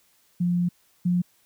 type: tone pair in turn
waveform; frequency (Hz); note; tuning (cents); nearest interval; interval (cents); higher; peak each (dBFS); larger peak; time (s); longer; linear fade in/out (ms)
sine; 175.8 / 177.43; F3 / F3; +12 / +28; unison; 16; second; -20 / -19; second; 0.4-0.69 / 1.05-1.22; first; 10
effects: white hiss -63 dBFS RMS until 1.45 s